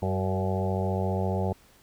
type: harmonic tone with a mistuned harmonic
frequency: 94.7 Hz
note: F#2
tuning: 41 cents sharp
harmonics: 1 / 2 / 4 / 5 / 6 / 7 / 8 / 9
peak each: -28 / -31 / -34 / -35 / -36 / -36 / -37 / -38 dBFS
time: 0.02-1.53 s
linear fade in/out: 5 ms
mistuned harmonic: 5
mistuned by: -15 cents
effects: pink hiss -58 dBFS RMS until 1.82 s